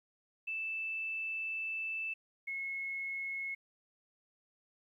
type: tone pair in turn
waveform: sine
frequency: 2641 / 2178 Hz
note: E7 / C#7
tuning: +3 / -31 cents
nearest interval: minor third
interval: 334 cents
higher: first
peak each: -35 / -36 dBFS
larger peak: first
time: 0.47-2.14 / 2.47-3.55 s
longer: first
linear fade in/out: 10 ms
effects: 12-bit